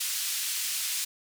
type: band-pass noise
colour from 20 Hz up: white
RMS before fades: -31 dBFS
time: 0-1.05 s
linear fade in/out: 10 ms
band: 2500 to 11000 Hz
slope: 12 dB/octave
effects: none